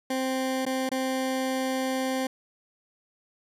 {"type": "tone with dropouts", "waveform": "20% pulse", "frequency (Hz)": 261.6, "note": "C4", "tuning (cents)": 0, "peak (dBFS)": -21, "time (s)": [0.1, 2.27], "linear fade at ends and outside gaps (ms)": 5, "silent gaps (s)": [[0.653, 0.663], [0.892, 0.915]], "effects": ["resampled to 32000 Hz"]}